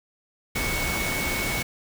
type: tone in noise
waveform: sine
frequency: 2217 Hz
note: C#7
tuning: in tune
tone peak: -29 dBFS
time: 0.55-1.63 s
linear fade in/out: 10 ms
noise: pink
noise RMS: -28 dBFS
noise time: 0.55-1.63 s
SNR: -4 dB
effects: none